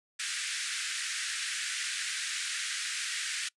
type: band-pass noise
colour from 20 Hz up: pink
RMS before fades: -35 dBFS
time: 0.19-3.49 s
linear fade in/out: 10 ms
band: 1500 to 10000 Hz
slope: 48 dB/octave
effects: noise-tail reverb RT60 0.1 s tail -24 dB re dry + resampled to 24000 Hz